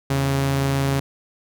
sawtooth tone pair together, 81.6 / 137.23 Hz, E2 / C#3, -17 / -17 cents, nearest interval major sixth, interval 900 cents, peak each -26 / -15 dBFS, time 0.1-1 s, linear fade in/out 5 ms, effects none

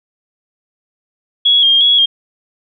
sine tone with vibrato, 3281 Hz, G#7, 22 cents flat, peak -7 dBFS, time 1.45-2.06 s, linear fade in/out 10 ms, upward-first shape square, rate 2.8 Hz, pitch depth 34 cents each way, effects none

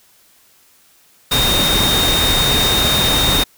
sine tone in noise, 3694 Hz, A#7, 16 cents flat, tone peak -15 dBFS, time 1.31-3.44 s, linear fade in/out 10 ms, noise pink, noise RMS -17 dBFS, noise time 1.31-3.44 s, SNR -1 dB, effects white hiss -52 dBFS RMS until 3.57 s

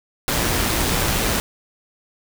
pink noise with amplitude modulation, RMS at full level -19 dBFS, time 0.28-1.4 s, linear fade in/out 0 ms, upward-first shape sine, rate 116 Hz, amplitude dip 30%, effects none

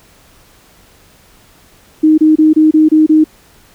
sine tone bursts, 311.1 Hz, D#4, in tune, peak -4 dBFS, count 7, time 2.03-3.242 s, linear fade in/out 10 ms, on 150 ms, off 27 ms, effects pink hiss -46 dBFS RMS until 3.74 s

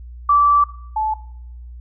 sine tone pair in turn, 1161 / 867.3 Hz, D6 / A5, -20 / -25 cents, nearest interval perfect fourth, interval 505 cents, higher first, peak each -10 / -17 dBFS, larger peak first, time 0.29-0.64 / 0.96-1.14 s, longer first, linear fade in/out 5 ms, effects noise-tail reverb RT60 0.7 s tail -18 dB re dry + added 60 Hz sine -33 dBFS peak until 1.8 s

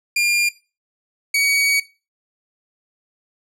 sawtooth tone pair in turn, 2400 / 2256 Hz, D7 / C#7, +37 / +30 cents, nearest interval minor second, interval 107 cents, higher first, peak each -12 dBFS, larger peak neither, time 0.16-0.49 / 1.34-1.8 s, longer second, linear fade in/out 5 ms, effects noise-tail reverb RT60 0.3 s tail -18 dB re dry + low-pass 12000 Hz 12 dB/octave

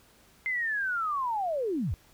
sine linear sweep, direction down, 2093 to 60.3 Hz, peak -27 dBFS, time 0.46-1.94 s, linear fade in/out 0 ms, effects pink hiss -60 dBFS RMS until 2.13 s

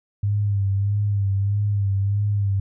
sine tone with vibrato, 100.6 Hz, G2, 45 cents sharp, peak -18 dBFS, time 0.23-2.6 s, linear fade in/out 5 ms, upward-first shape sine, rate 1.6 Hz, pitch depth 47 cents each way, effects none

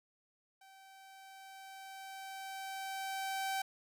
sawtooth tone with level ramp, 773 Hz, G5, 24 cents flat, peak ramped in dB -54 to -30 dBFS, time 0.61-3.62 s, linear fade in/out 5 ms, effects none

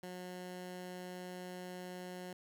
15% pulse tone, 181.2 Hz, F#3, 36 cents flat, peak -38 dBFS, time 0.03-2.33 s, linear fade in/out 2 ms, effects none

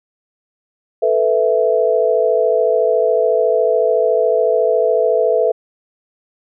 sine chord, A suspended second, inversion none, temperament equal, 440 / 493.9 / 659.3 Hz, A4 / B4 / E5, 0 / 0 / 0 cents, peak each -16 dBFS, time 1.02-5.52 s, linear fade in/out 10 ms, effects none

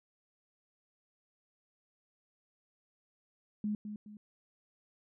sine tone with echo, 210 Hz, G#3, 19 cents sharp, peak -31 dBFS, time 3.64-3.75 s, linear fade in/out 2 ms, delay 210 ms, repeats 2, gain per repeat -8 dB, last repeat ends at 4.17 s, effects none

